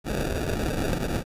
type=noise with sample-and-hold; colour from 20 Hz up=pink; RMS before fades=-27 dBFS; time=0.04-1.24 s; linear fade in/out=50 ms; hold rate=1050 Hz; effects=resampled to 32000 Hz